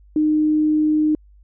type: tone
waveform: sine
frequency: 306.3 Hz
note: D#4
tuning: 27 cents flat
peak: -14 dBFS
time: 0.16-1.15 s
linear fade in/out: 2 ms
effects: added 50 Hz sine -46 dBFS peak until 1.43 s